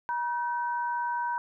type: tone pair together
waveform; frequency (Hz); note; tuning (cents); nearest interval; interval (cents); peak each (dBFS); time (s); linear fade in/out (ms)
sine; 957.4 / 1533; A#5 / G6; +46 / -39; minor sixth; 815; -28 / -35; 0.09-1.38; 0
effects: none